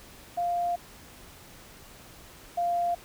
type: tone pair in turn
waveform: sine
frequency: 698.5 / 695.8 Hz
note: F5 / F5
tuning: 0 / -7 cents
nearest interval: unison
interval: 7 cents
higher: first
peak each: -25 / -24 dBFS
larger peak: second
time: 0.37-0.76 / 2.57-2.95 s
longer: first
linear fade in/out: 10 ms
effects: pink hiss -50 dBFS RMS until 3.04 s